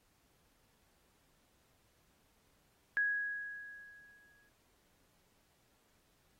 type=tone with exponential decay; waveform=sine; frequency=1661.2 Hz; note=G#6; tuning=in tune; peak=-28 dBFS; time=2.97-4.49 s; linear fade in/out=0 ms; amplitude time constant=330 ms; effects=pink hiss -73 dBFS RMS until 6.39 s + AAC 48 kbps